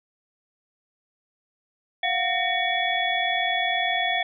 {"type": "tone cluster", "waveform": "sine", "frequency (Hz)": [697, 737, 1834, 2249, 3402], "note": ["F5", "F#5", "A#6", "C#7", "G#7"], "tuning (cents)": [-4, -7, -29, 24, 41], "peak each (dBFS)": -28, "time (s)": [2.03, 4.23], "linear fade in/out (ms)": 5, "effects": []}